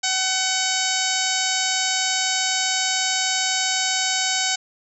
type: harmonic tone with a mistuned harmonic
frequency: 756 Hz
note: F#5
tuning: 37 cents sharp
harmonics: 1 / 2 / 3 / 4 / 5 / 6 / 7 / 8 / 9 / 10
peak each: -29 / -29 / -29 / -29 / -29 / -29 / -29 / -29 / -29 / -29 dBFS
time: 0.03-4.56 s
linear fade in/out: 10 ms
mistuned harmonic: 3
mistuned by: -24 cents
effects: none